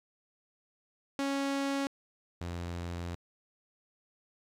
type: tone pair in turn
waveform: sawtooth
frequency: 276.5 / 86.57 Hz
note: C#4 / F2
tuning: -4 / -15 cents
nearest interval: octave + minor sixth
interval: 2011 cents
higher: first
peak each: -26 / -32 dBFS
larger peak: first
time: 1.19-1.87 / 2.41-3.15 s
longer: second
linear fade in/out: 0 ms
effects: low-pass 8000 Hz 12 dB/octave + 11-bit